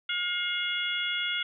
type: harmonic tone with a mistuned harmonic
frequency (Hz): 713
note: F5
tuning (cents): +36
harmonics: 2 / 3 / 4 / 5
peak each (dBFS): -33 / -33 / -33 / -33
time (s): 0.09-1.43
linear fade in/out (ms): 5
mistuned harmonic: 5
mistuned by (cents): -93
effects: none